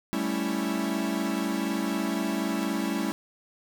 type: chord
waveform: 45% pulse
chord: A dominant seventh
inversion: third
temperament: equal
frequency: 196 / 220 / 277.2 / 329.6 Hz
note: G3 / A3 / C#4 / E4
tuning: 0 / 0 / 0 / 0 cents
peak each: -32 dBFS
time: 0.13-3.12 s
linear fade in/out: 0 ms
effects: none